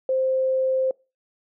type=tone; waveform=sine; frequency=523.3 Hz; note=C5; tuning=in tune; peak=-19 dBFS; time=0.09-0.91 s; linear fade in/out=2 ms; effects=noise-tail reverb RT60 0.3 s tail -25 dB re dry